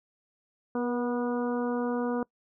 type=harmonic tone with a mistuned harmonic; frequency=243.7 Hz; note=B3; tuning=23 cents flat; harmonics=1 / 2 / 3 / 4 / 5 / 6; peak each=-29 / -31 / -39 / -39 / -42 / -44 dBFS; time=0.75-2.23 s; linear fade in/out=2 ms; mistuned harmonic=2; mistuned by=-17 cents; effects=noise-tail reverb RT60 0.1 s tail -24 dB re dry